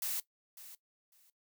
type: noise with echo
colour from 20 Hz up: blue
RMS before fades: -36 dBFS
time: 0.02-0.2 s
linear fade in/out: 2 ms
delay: 550 ms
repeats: 2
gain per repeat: -15 dB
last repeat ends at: 1.3 s
effects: noise-tail reverb RT60 0.1 s tail -17 dB re dry